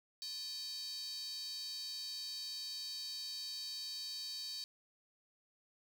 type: tone with high-pass filter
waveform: square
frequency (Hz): 349.2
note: F4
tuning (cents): 0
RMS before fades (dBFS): -44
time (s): 0.22-4.64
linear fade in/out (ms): 0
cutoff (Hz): 4400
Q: 9.9
effects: none